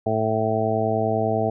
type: harmonic tone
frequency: 110 Hz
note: A2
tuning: in tune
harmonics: 1 / 2 / 3 / 4 / 5 / 6 / 7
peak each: -27 / -28 / -31 / -26 / -32 / -24 / -27 dBFS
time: 0.06-1.5 s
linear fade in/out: 5 ms
effects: none